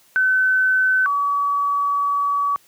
sine tone pair in turn, 1520 / 1138.7 Hz, F#6 / C#6, +46 / +46 cents, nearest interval perfect fourth, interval 500 cents, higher first, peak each -14 / -17 dBFS, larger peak first, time 0.16-1.06 / 1.06-2.56 s, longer second, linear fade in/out 0 ms, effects white hiss -55 dBFS RMS until 2.67 s + high-pass 80 Hz 12 dB/octave

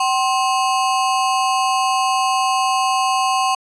square ring-modulated tone, 910 Hz, A#5, 42 cents flat, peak -13 dBFS, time 0-3.55 s, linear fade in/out 5 ms, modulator 146 Hz, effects resampled to 22050 Hz

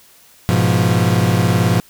40% pulse chord, F diminished, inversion first, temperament equal with one note detuned, 103.83 / 122.55 / 174.61 Hz, Ab2 / Cb3 / F3, 0 / -13 / 0 cents, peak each -16 dBFS, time 0.49-1.8 s, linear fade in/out 0 ms, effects white hiss -48 dBFS RMS until 1.89 s

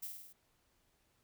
violet noise with echo, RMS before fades -43 dBFS, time 0.02-0.08 s, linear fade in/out 10 ms, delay 50 ms, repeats 5, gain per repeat -3 dB, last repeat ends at 0.33 s, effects pink hiss -75 dBFS RMS until 1.23 s

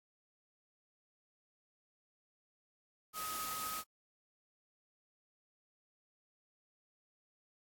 sine tone in noise, 1264 Hz, D#6, 27 cents sharp, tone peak -41 dBFS, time 3.13-3.84 s, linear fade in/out 50 ms, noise white, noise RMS -43 dBFS, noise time 3.13-3.84 s, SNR -1 dB, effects AAC 64 kbps

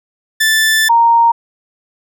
sawtooth / sine tone pair in turn, 1760 / 929.6 Hz, A6 / A#5, 0 / -5 cents, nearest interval major seventh, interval 1105 cents, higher first, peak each -6 dBFS, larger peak neither, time 0.4-0.89 / 0.89-1.32 s, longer first, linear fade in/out 10 ms, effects none

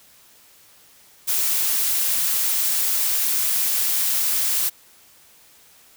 blue noise, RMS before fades -21 dBFS, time 1.27-4.7 s, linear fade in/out 20 ms, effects white hiss -52 dBFS RMS until 5.96 s

